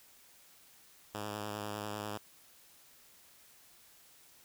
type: tone with vibrato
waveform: 5% pulse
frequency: 104.6 Hz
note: G#2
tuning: 13 cents sharp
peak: -27 dBFS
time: 1.14-2.18 s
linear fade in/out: 10 ms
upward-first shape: triangle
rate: 10 Hz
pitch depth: 31 cents each way
effects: white hiss -61 dBFS RMS until 4.44 s